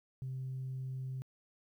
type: tone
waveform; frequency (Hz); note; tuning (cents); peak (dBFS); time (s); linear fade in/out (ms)
sine; 130.81; C3; 0; -36; 0.22-1.22; 0
effects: tanh soft clip ceiling -34 dBFS + 12-bit